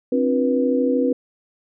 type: tone cluster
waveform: sine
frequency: 264.2 / 297.4 / 351.4 / 487.9 Hz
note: C4 / D4 / F4 / B4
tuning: +17 / +22 / +11 / -21 cents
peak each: -19 / -27 / -27 / -20 dBFS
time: 0.12-1.13 s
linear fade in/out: 5 ms
effects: none